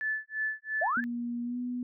sine tone with tremolo, 1741 Hz, A6, 19 cents flat, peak -27 dBFS, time 0.01-1.04 s, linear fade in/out 0 ms, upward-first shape sine, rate 2.9 Hz, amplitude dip 100%
sine linear sweep, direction up, 573 to 1677 Hz, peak -26 dBFS, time 0.81-1.01 s, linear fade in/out 10 ms
sine tone with pitch glide, 238.8 to 246.5 Hz, A#3 to B3, +42 to -3 cents, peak -31 dBFS, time 0.97-1.83 s, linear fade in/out 2 ms, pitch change +55 cents, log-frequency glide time 1.43-1.58 s
effects none

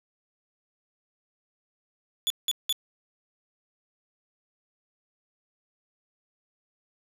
40% pulse tone bursts, 3453 Hz, A7, 33 cents flat, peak -22 dBFS, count 3, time 2.27-2.726 s, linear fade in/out 0 ms, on 32 ms, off 180 ms, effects none

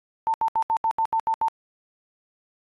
sine tone bursts, 896 Hz, A5, 31 cents sharp, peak -19 dBFS, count 9, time 0.27-1.483 s, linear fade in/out 0 ms, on 69 ms, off 74 ms, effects AAC 32 kbps

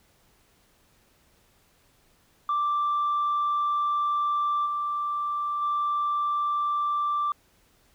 sine tone with level steps, 1174.7 Hz, D6, in tune, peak -21 / -25 / -22 dBFS, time 2.49-7.32 s, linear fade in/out 2 ms, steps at 4.65 / 5.61 s, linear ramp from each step 20 ms, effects tanh soft clip ceiling -20 dBFS + pink hiss -63 dBFS RMS until 7.94 s

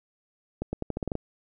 accelerating click train, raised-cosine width 2 ms, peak -16 dBFS, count 9, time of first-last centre 0.62-1.154 s, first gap 110 ms, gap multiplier 0.85, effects none

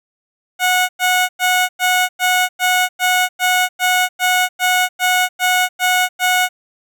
15% pulse tone bursts, 732 Hz, F#5, 19 cents flat, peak -6 dBFS, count 15, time 0.59-6.49 s, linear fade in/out 50 ms, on 300 ms, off 100 ms, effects none

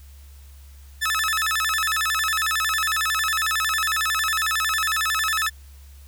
sawtooth tone with vibrato, 1505 Hz, F#6, 29 cents sharp, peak -17 dBFS, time 1.01-5.5 s, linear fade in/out 20 ms, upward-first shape square, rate 11 Hz, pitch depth 270 cents each way, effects added 69 Hz sine -42 dBFS peak until 6.07 s + white hiss -55 dBFS RMS until 6.07 s

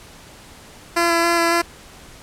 10% pulse tone with vibrato, 338.7 Hz, E4, 47 cents sharp, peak -7 dBFS, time 0.96-1.62 s, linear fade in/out 10 ms, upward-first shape square, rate 3.6 Hz, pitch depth 11 cents each way, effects pink hiss -43 dBFS RMS until 2.22 s + low-pass 11000 Hz 12 dB/octave

